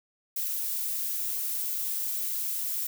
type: noise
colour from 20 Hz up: violet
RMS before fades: -31 dBFS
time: 0.36-2.87 s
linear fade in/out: 5 ms
effects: none